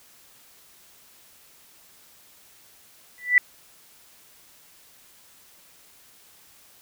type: tone with exponential growth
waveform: sine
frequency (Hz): 1975.5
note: B6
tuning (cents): 0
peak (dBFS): -9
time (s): 3.18-3.38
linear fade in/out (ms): 1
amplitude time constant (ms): 43
effects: white hiss -54 dBFS RMS until 6.81 s